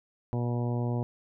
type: harmonic tone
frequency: 120.6 Hz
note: B2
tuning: 41 cents flat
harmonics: 1 / 2 / 3 / 4 / 5 / 6 / 7 / 8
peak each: -28 / -34 / -38 / -40 / -42 / -44 / -45 / -46 dBFS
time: 0.33-1.03 s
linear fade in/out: 0 ms
effects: none